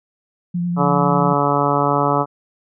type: tone with vibrato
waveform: sine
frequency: 174.61 Hz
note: F3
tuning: in tune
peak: -18 dBFS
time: 0.54-1.34 s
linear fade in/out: 10 ms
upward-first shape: sine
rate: 10 Hz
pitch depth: 21 cents each way
type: harmonic tone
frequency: 143.2 Hz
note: D3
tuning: 43 cents flat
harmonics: 1 / 2 / 3 / 4 / 5 / 6 / 7 / 8 / 9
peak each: -23 / -23 / -23 / -23 / -23 / -23 / -23 / -23 / -23 dBFS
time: 0.76-2.26 s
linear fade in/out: 50 ms
effects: none